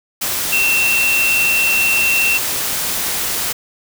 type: tone in noise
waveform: sine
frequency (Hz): 2700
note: E7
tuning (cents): +41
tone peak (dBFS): -13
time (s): 0.52-2.38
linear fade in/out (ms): 10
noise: white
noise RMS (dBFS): -20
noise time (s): 0.21-3.53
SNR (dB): +4
effects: none